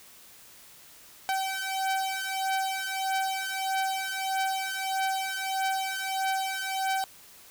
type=beating tone pair; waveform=sawtooth; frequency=768 / 769.6 Hz; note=G5 / G5; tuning=-36 / -32 cents; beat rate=1.6 Hz; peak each=-27 dBFS; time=1.29-7.04 s; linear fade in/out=0 ms; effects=white hiss -52 dBFS RMS until 7.5 s